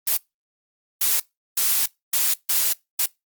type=noise bursts at uneven times; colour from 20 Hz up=blue; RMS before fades=-20 dBFS; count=6; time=0.07-0.17 / 1.01-1.2 / 1.57-1.86 / 2.13-2.34 / 2.49-2.73 / 2.99-3.06 s; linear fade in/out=5 ms; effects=noise-tail reverb RT60 0.2 s tail -24 dB re dry + Opus 24 kbps